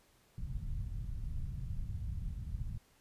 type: low-pass noise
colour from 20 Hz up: pink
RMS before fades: -39 dBFS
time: 0.38-2.78 s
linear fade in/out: 2 ms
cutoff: 140 Hz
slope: 24 dB/octave
effects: pink hiss -68 dBFS RMS until 3 s + resampled to 32000 Hz